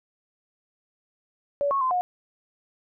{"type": "tone with pitch steps", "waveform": "sine", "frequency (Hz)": [570, 1098, 1032, 722], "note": ["C#5", "C#6", "C6", "F#5"], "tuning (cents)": [48, -17, -24, -43], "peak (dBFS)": -21, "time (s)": [1.61, 2.01], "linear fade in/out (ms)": 0, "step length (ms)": 100, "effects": []}